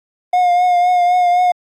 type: tone with vibrato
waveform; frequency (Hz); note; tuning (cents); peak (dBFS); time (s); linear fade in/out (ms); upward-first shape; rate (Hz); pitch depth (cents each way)
triangle; 715; F5; +41; -8; 0.33-1.52; 5; triangle; 3.9; 35
effects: AAC 64 kbps